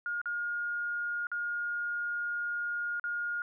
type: tone with dropouts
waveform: sine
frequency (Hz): 1425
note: F6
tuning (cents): +34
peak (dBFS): -31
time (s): 0.06-3.42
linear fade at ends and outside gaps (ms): 1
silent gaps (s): 0.215-0.257 / 1.269-1.316 / 2.997-3.04
effects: none